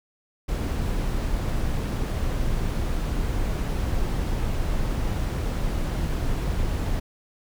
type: noise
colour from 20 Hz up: brown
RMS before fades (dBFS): -25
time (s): 0.48-7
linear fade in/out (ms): 10
effects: none